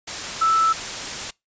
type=tone in noise; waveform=sine; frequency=1318.5 Hz; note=E6; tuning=in tune; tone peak=-15 dBFS; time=0.41-0.73 s; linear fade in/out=10 ms; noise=white; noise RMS=-29 dBFS; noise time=0.07-1.31 s; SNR=+11 dB; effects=noise-tail reverb RT60 0.2 s tail -24 dB re dry + resampled to 16000 Hz